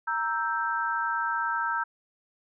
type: chord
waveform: sine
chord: E diminished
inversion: second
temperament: equal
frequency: 932.3 / 1318.5 / 1568 Hz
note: Bb5 / E6 / G6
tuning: 0 / 0 / 0 cents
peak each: -30 dBFS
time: 0.07-1.84 s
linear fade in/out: 10 ms
effects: none